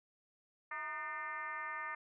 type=tone with frequency modulation; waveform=sine; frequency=1515 Hz; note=F#6; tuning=40 cents sharp; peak=-39 dBFS; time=0.71-1.95 s; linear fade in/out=5 ms; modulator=290 Hz; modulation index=2; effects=none